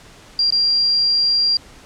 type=tone with dropouts; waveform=sine; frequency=4762 Hz; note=D8; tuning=23 cents sharp; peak=-13 dBFS; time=0.39-1.57 s; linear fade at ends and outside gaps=2 ms; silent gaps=0.505-0.523 s; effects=pink hiss -44 dBFS RMS until 1.85 s + low-pass 8000 Hz 12 dB/octave